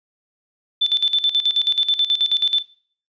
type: tone with tremolo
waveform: sine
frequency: 3529 Hz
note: A7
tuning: 4 cents sharp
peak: -13 dBFS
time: 0.81-2.63 s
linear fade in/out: 10 ms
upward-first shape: square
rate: 9.3 Hz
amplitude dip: 75%
effects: noise-tail reverb RT60 0.5 s tail -20 dB re dry + resampled to 16000 Hz